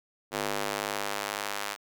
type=tone with high-pass filter sweep; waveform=square; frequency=51 Hz; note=G#1; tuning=31 cents flat; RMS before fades=-33 dBFS; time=0.31-1.77 s; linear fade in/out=50 ms; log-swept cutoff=400 to 1000 Hz; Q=0.72; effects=none